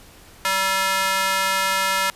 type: tone with high-pass filter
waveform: square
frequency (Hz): 192.3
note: G3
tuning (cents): -33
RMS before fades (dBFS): -21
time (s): 0.45-2.1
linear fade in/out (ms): 0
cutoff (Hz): 1200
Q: 1.2
effects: pink hiss -47 dBFS RMS until 2.15 s + resampled to 32000 Hz